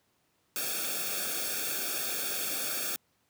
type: noise with comb filter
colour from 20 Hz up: white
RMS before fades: -33 dBFS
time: 0.56-2.96 s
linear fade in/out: 0 ms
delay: 1 ms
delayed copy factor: -1
effects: pink hiss -72 dBFS RMS until 3.29 s + high-pass 100 Hz 12 dB/octave